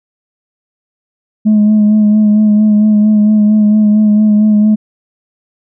sine tone with vibrato, 211.8 Hz, G#3, 34 cents sharp, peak -3 dBFS, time 1.45-4.76 s, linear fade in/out 20 ms, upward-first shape sine, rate 4.4 Hz, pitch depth 26 cents each way, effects tanh soft clip ceiling -3 dBFS

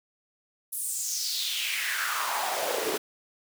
pink noise with high-pass filter sweep, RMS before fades -30 dBFS, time 0.72-2.98 s, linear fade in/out 10 ms, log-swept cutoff 11000 to 350 Hz, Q 3.8, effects none

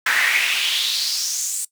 brown noise with high-pass filter sweep, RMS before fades -21 dBFS, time 0.06-1.65 s, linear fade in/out 5 ms, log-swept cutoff 1600 to 8400 Hz, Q 4, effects noise-tail reverb RT60 0.1 s tail -19 dB re dry

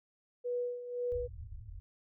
sine tone with tremolo, 488.7 Hz, B4, 18 cents flat, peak -31 dBFS, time 0.44-1.28 s, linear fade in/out 20 ms, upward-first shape sine, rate 1.9 Hz, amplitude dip 70%
white low-pass noise, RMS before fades -45 dBFS, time 1.12-1.8 s, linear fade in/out 0 ms, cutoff 110 Hz, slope 96 dB/octave
effects none

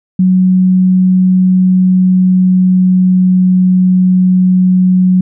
sine tone with pitch glide, 185 to 183.93 Hz, F#3 to F#3, 0 to -10 cents, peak -5 dBFS, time 0.19-5.21 s, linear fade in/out 5 ms, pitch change -10 cents, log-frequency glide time 1.41-3.57 s, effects none

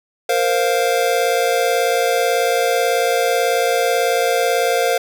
square chord, Bb suspended second, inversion none, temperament just, 466.2 / 524.4 / 699.2 Hz, Bb4 / C5 / F5, 0 / +4 / +2 cents, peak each -20 dBFS, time 0.29-4.98 s, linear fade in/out 5 ms, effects none

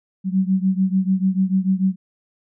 sine beating tone pair, 187 / 193.8 Hz, F#3 / G3, +19 / -20 cents, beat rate 6.8 Hz, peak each -18 / -20 dBFS, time 0.24-1.96 s, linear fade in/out 50 ms, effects none

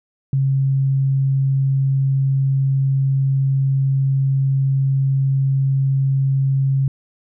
sine tone, 135.6 Hz, C#3, 38 cents flat, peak -14 dBFS, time 0.33-6.88 s, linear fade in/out 2 ms, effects none

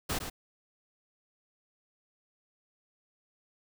pink noise with echo, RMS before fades -32 dBFS, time 0.09-0.19 s, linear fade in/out 10 ms, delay 110 ms, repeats 1, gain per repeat -7 dB, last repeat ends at 0.3 s, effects none

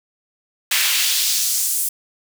pink noise with high-pass filter sweep, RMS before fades -19 dBFS, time 0.71-1.89 s, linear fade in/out 5 ms, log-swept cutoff 2000 to 10000 Hz, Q 1.2, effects none

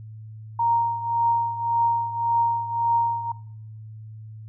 sine tone with tremolo, 932 Hz, A#5, 1 cent flat, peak -16 dBFS, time 0.59-3.32 s, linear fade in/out 5 ms, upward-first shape triangle, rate 1.8 Hz, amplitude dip 75%, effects noise-tail reverb RT60 0.7 s tail -21 dB re dry + added 109 Hz sine -37 dBFS peak until 4.48 s

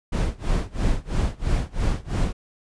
brown noise with tremolo, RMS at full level -20 dBFS, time 0.12-2.33 s, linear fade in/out 10 ms, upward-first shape sine, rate 3 Hz, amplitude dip 95%, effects resampled to 22050 Hz

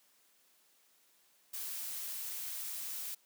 blue noise, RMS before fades -41 dBFS, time 1.53-3.15 s, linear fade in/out 10 ms, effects white hiss -69 dBFS RMS until 3.25 s + high-pass 200 Hz 12 dB/octave

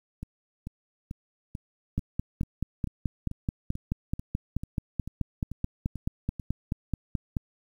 two click trains, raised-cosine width 5 ms, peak -23 / -15 dBFS, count 15 / 26, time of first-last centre 0.23-6.397 / 1.98-7.368 s, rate 2.27 / 4.64 Hz, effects 9-bit

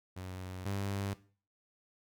sawtooth tone pair in turn, 92.5 / 99.17 Hz, F#2 / G2, 0 / +21 cents, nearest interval minor second, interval 121 cents, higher second, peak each -37 / -30 dBFS, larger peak second, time 0.16-0.65 / 0.65-1.14 s, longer neither, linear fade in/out 10 ms, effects noise-tail reverb RT60 0.4 s tail -17 dB re dry

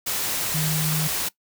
sine tone in noise, 155.56 Hz, D#3, in tune, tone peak -23 dBFS, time 0.54-1.08 s, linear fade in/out 10 ms, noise white, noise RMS -26 dBFS, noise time 0.06-1.29 s, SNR 0 dB, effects noise-tail reverb RT60 0.1 s tail -20 dB re dry

